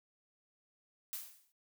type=noise with exponential decay; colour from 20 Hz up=blue; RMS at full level=-39 dBFS; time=1.13-1.52 s; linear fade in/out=0 ms; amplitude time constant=84 ms; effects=noise-tail reverb RT60 0.1 s tail -23 dB re dry